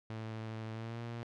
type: tone with pitch glide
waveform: sawtooth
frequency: 110.9 to 117.16 Hz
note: A2 to A#2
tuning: +14 to +9 cents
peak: -36 dBFS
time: 0.1-1.23 s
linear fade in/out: 0 ms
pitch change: +95 cents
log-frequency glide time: 0.73-1 s
effects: low-pass 4000 Hz 12 dB/octave